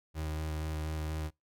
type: tone with vibrato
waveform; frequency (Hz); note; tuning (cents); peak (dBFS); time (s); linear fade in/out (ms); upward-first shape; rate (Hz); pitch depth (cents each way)
35% pulse; 77.78; D#2; 0; -32; 0.14-1.31; 50; square; 4.2; 13
effects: noise-tail reverb RT60 0.2 s tail -26 dB re dry